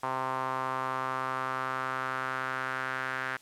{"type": "tone with band-pass filter sweep", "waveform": "sawtooth", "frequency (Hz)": 130.81, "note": "C3", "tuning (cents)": 0, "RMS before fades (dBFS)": -33, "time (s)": [0.03, 3.37], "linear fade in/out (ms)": 5, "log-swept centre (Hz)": [1000, 1600], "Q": 3.3, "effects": ["white hiss -58 dBFS RMS until 3.41 s", "low-pass 11000 Hz 12 dB/octave"]}